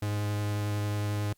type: tone with vibrato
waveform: 45% pulse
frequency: 103.83 Hz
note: G#2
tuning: in tune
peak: -28 dBFS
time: 0.02-1.33 s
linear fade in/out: 5 ms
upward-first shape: triangle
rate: 11 Hz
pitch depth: 11 cents each way
effects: white hiss -70 dBFS RMS until 1.37 s + Opus 48 kbps